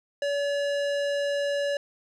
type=tone with low-pass filter; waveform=square; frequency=570 Hz; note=C#5; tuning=48 cents sharp; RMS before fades=-27 dBFS; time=0.22-1.77 s; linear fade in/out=2 ms; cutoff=5700 Hz; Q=0.65; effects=none